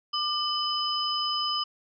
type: tone cluster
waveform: sine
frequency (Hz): 1196 / 3009 / 5040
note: D6 / F#7 / D#8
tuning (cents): +31 / +28 / +21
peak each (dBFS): -30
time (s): 0.13-1.64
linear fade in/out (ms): 10
effects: none